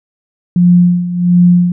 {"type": "tone with tremolo", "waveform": "sine", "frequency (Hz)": 176.6, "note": "F3", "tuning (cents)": 20, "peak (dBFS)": -3, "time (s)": [0.56, 1.72], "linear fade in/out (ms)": 2, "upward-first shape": "sine", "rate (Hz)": 1.4, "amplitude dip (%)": 75, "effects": []}